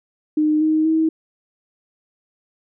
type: tone with pitch steps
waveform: sine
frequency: 305.7 / 312.5 / 319.4 Hz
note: D#4 / D#4 / D#4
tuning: -30 / +8 / +45 cents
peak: -14 dBFS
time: 0.37-1.09 s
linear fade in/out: 5 ms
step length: 240 ms
effects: none